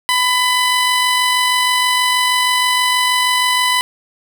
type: tone with amplitude modulation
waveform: 15% pulse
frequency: 1000 Hz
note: B5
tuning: 21 cents sharp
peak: -5 dBFS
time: 0.09-3.81 s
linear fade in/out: 0 ms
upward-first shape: sine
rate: 46.3 Hz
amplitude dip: 25%
effects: none